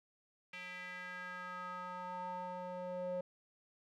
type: tone with band-pass filter sweep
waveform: square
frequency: 180.8 Hz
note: F#3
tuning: 40 cents flat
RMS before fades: -44 dBFS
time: 0.53-3.21 s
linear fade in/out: 5 ms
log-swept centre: 2400 to 540 Hz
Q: 3.8
effects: none